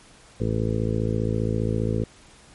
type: harmonic tone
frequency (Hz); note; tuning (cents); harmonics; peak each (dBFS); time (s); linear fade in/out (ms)
55; A1; 0; 1 / 2 / 3 / 4 / 5 / 6 / 7 / 8 / 9; -31 / -25 / -30 / -29 / -36 / -33 / -34 / -31 / -33; 0.4-2.04; 5
effects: pink hiss -51 dBFS RMS until 2.54 s + MP3 48 kbps